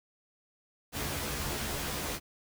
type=noise with comb filter; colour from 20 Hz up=pink; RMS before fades=-35 dBFS; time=0.92-2.2 s; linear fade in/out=50 ms; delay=14 ms; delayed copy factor=+0.85; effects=none